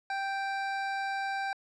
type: tone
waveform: 25% pulse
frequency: 784 Hz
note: G5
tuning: in tune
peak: -27 dBFS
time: 0.1-1.53 s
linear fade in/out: 2 ms
effects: low-pass 4000 Hz 12 dB/octave